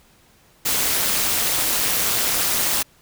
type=noise with amplitude modulation; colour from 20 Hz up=white; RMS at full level=-17 dBFS; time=0.65-2.83 s; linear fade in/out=10 ms; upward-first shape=sine; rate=215 Hz; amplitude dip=80%; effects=pink hiss -55 dBFS RMS until 3.01 s